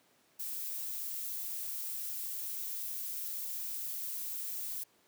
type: noise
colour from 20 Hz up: violet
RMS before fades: -39 dBFS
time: 0.39-4.84 s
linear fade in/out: 10 ms
effects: pink hiss -68 dBFS RMS until 5.07 s + high-pass 200 Hz 12 dB/octave